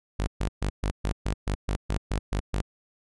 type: tone bursts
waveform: sawtooth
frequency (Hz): 50.1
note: G1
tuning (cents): +38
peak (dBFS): -21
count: 12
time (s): 0.19-2.616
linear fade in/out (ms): 5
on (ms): 83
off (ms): 130
effects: resampled to 24000 Hz